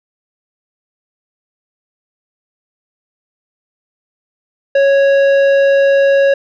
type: tone with tanh clipping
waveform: sine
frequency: 553 Hz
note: C#5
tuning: 4 cents flat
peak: -9 dBFS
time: 4.75-6.34 s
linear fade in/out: 5 ms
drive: 11 dB
effects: none